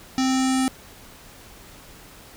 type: tone with low-pass filter sweep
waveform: square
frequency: 261.6 Hz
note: C4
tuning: in tune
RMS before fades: -21 dBFS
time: 0.18-0.68 s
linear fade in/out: 0 ms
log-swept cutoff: 5800 to 9700 Hz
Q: 2.7
effects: pink hiss -46 dBFS RMS until 2.36 s